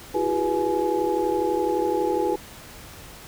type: tone cluster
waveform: sine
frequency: 332.6 / 364.6 / 404.4 / 489.7 / 843 Hz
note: E4 / F#4 / G#4 / B4 / G#5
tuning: +16 / -25 / -46 / -15 / +26 cents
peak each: -27 dBFS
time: 0.14-2.36 s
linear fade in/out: 10 ms
effects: pink hiss -43 dBFS RMS until 3.27 s

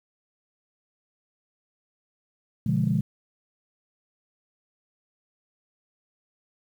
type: chord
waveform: sine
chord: B diminished seventh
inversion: none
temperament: equal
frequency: 123.47 / 146.83 / 174.61 / 207.7 Hz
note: B2 / D3 / F3 / Ab3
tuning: 0 / 0 / 0 / 0 cents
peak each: -26 dBFS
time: 2.66-3.01 s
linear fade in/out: 5 ms
effects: tanh soft clip ceiling -11 dBFS + 9-bit

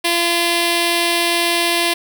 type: tone with notch filter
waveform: 5% pulse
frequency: 342.2 Hz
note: F4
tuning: 35 cents flat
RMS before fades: -17 dBFS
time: 0.04-1.94 s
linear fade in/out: 10 ms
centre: 1400 Hz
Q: 1.8
effects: none

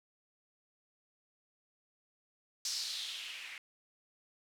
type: noise with low-pass filter sweep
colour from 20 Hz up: violet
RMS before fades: -41 dBFS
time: 2.65-3.58 s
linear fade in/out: 2 ms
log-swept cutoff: 5500 to 2100 Hz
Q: 3.3
effects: none

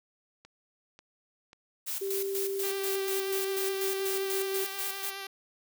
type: click train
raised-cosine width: 0.2 ms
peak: -34 dBFS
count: 5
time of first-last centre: 0.45-2.612 s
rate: 1.85 Hz
type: noise with tremolo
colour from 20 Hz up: blue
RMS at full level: -34 dBFS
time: 1.86-5.11 s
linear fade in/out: 20 ms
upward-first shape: square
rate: 4.1 Hz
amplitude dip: 65%
type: tone with pitch glide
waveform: sine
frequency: 391.7 to 386.3 Hz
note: G4 to G4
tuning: -1 to -25 cents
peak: -30 dBFS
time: 2.01-4.65 s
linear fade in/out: 10 ms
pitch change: -24 cents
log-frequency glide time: 2.75-3.06 s
type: tone with vibrato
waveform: 5% pulse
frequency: 392 Hz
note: G4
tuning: in tune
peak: -26 dBFS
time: 2.63-5.27 s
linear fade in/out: 5 ms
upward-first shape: triangle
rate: 9.5 Hz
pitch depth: 23 cents each way
effects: none

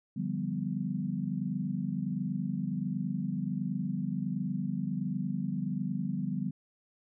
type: chord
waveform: sine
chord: G dominant seventh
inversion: second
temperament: equal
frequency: 146.83 / 174.61 / 196 / 246.9 Hz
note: D3 / F3 / G3 / B3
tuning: 0 / 0 / 0 / 0 cents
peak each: -37 / -36 / -34 / -37 dBFS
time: 0.16-6.51 s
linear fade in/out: 10 ms
effects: none

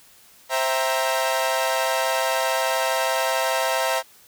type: chord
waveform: sawtooth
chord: C dominant seventh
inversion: none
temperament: equal with one note detuned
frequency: 526.3 / 659.3 / 784 / 932.3 Hz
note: C5 / E5 / G5 / Bb5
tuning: +10 / 0 / 0 / 0 cents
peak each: -22 / -21 / -26 / -22 dBFS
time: 0.49-4.03 s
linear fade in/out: 50 ms
effects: white hiss -52 dBFS RMS until 4.27 s

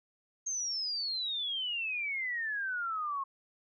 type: exponential sweep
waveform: sine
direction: down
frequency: 6470 to 1073 Hz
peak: -32 dBFS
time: 0.46-3.24 s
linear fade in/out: 10 ms
effects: none

